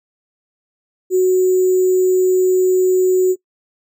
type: tone with sample-and-hold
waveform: sine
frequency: 370 Hz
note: F#4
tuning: in tune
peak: -10 dBFS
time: 1.1-3.36 s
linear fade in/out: 50 ms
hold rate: 7350 Hz
effects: noise-tail reverb RT60 0.1 s tail -22 dB re dry